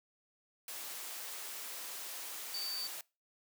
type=tone in noise; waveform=sine; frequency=4590 Hz; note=D8; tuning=40 cents flat; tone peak=-37 dBFS; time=2.54-2.87 s; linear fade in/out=2 ms; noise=white; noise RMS=-44 dBFS; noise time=0.68-3.01 s; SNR=+4 dB; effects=noise-tail reverb RT60 0.3 s tail -24 dB re dry + high-pass 400 Hz 12 dB/octave